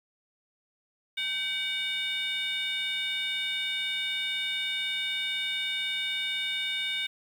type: tone cluster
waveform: sine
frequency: 1541 / 2271 / 2912 / 3642 Hz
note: G6 / C#7 / F#7 / A#7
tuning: -30 / +41 / -28 / -41 cents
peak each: -38 / -32 / -34 / -30 dBFS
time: 1.17-7.07 s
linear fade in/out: 10 ms
effects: tanh soft clip ceiling -23 dBFS + 9-bit